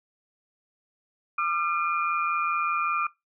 sine tone cluster, 1197 / 1362 / 2415 Hz, D6 / F6 / D7, +33 / -44 / +48 cents, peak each -26 / -28 / -30 dBFS, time 1.38-3.07 s, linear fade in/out 5 ms, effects noise-tail reverb RT60 0.2 s tail -22 dB re dry

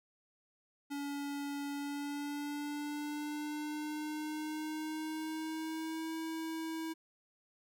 square tone with pitch glide, 284.3 to 322.8 Hz, C#4 to E4, +44 to -36 cents, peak -38 dBFS, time 0.9-6.94 s, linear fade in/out 20 ms, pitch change +220 cents, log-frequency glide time 1.72-6.16 s, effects none

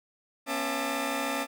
20% pulse tone cluster, 241.8 / 275.1 / 668 / 882 / 1202 Hz, B3 / C#4 / E5 / A5 / D6, -36 / -13 / +23 / +4 / +40 cents, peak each -33 / -28 / -31 / -31 / -31 dBFS, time 0.46-1.47 s, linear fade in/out 50 ms, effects none

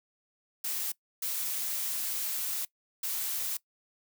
blue noise bursts at uneven times, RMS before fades -33 dBFS, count 3, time 0.64-0.92 / 1.22-2.65 / 3.03-3.57 s, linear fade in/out 5 ms, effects noise-tail reverb RT60 0.1 s tail -21 dB re dry

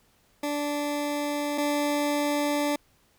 20% pulse tone pair in turn, 291.8 / 291.8 Hz, D4 / D4, -11 / -11 cents, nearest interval unison, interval 0 cents, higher neither, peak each -22 / -19 dBFS, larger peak second, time 0.43-1.58 / 1.58-2.76 s, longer second, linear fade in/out 5 ms, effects pink hiss -64 dBFS RMS until 3.18 s

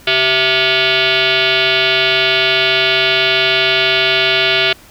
sine tone with frequency modulation, 384.2 Hz, G4, 35 cents flat, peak -10 dBFS, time 0.07-4.73 s, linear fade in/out 5 ms, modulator 522 Hz, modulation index 6.8, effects pink hiss -42 dBFS RMS until 4.9 s

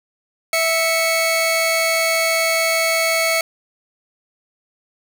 sawtooth tone pair together, 655.9 / 2217 Hz, E5 / C#7, -9 / 0 cents, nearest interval octave + major sixth, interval 2109 cents, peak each -15 dBFS, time 0.53-3.41 s, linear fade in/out 2 ms, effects none

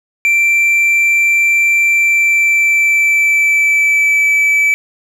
triangle tone with pitch glide, 2349 to 2306 Hz, D7 to D7, 0 to -32 cents, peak -7 dBFS, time 0.25-4.74 s, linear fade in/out 0 ms, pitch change -32 cents, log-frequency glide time 1.87-4.28 s, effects none

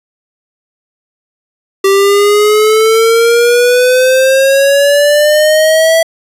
square exponential sweep, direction up, 388.6 to 659.3 Hz, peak -6 dBFS, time 1.84-6.03 s, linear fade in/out 5 ms, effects resampled to 32000 Hz + 8-bit

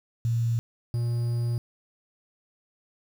sine / triangle tone pair in turn, 116.54 / 118.78 Hz, A#2 / A#2, 0 / +33 cents, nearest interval unison, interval 33 cents, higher second, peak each -22 dBFS, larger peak neither, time 0.25-0.59 / 0.94-1.58 s, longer second, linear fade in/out 0 ms, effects 8-bit

